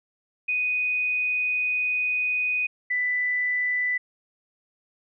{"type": "tone pair in turn", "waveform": "sine", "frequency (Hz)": [2489, 1987.5], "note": ["D#7", "B6"], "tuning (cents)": [0, 10], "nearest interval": "major third", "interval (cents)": 390, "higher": "first", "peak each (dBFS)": -22, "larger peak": "neither", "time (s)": [[0.48, 2.67], [2.9, 3.98]], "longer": "first", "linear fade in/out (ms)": 10, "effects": []}